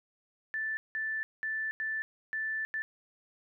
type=tone bursts at uneven times; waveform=sine; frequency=1760 Hz; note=A6; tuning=in tune; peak=-31 dBFS; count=6; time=0.54-0.77 / 0.95-1.23 / 1.43-1.71 / 1.8-2.02 / 2.33-2.65 / 2.74-2.82 s; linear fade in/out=0 ms; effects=none